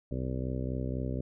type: harmonic tone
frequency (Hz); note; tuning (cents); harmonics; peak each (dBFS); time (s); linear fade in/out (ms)
64; C2; -38; 1 / 2 / 3 / 4 / 5 / 6 / 7 / 8 / 9; -36 / -35 / -41 / -38 / -45 / -43 / -45 / -46 / -45; 0.11-1.21; 5
effects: none